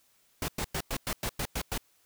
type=noise bursts; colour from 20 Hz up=pink; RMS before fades=-32 dBFS; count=9; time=0.42-1.778 s; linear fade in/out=2 ms; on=62 ms; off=100 ms; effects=white hiss -67 dBFS RMS until 2.05 s